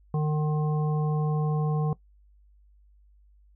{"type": "harmonic tone", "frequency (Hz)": 152.1, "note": "D#3", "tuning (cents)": -39, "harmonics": [1, 3, 5, 7], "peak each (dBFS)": [-23, -33, -37, -40], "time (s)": [0.14, 1.93], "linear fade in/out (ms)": 2, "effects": ["noise-tail reverb RT60 0.1 s tail -19 dB re dry", "added 50 Hz sine -55 dBFS peak until 3.55 s"]}